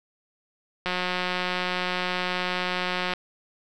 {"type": "click train", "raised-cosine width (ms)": 0.3, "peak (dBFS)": -11, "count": 413, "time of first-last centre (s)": [0.86, 3.136], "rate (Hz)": 181, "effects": []}